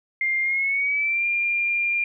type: tone with pitch glide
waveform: sine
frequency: 2110 to 2396 Hz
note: C7 to D7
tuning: +14 to +34 cents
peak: -20 dBFS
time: 0.21-2.04 s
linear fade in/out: 2 ms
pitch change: +220 cents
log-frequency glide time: 0.42-1.26 s
effects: none